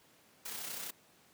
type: noise with amplitude modulation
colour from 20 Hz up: white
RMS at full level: -40 dBFS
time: 0.45-0.91 s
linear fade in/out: 10 ms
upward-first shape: sine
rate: 31.8 Hz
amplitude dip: 45%
effects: pink hiss -64 dBFS RMS until 1.33 s + high-pass 150 Hz 12 dB/octave